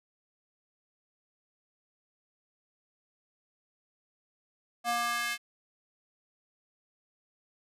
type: tone with high-pass filter sweep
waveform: square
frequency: 237 Hz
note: A#3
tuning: 29 cents sharp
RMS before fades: -31 dBFS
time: 4.84-5.38 s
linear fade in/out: 50 ms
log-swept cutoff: 720 to 2100 Hz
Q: 1.8
effects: resampled to 32000 Hz